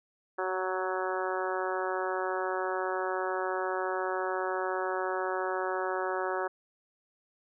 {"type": "harmonic tone with a mistuned harmonic", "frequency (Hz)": 185.8, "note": "F#3", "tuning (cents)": 7, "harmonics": [2, 3, 4, 5, 6, 7, 8, 9], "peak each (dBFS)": [-34, -36, -37, -38, -39, -39, -40, -41], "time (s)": [0.38, 6.48], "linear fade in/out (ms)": 10, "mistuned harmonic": 2, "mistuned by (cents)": 15, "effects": []}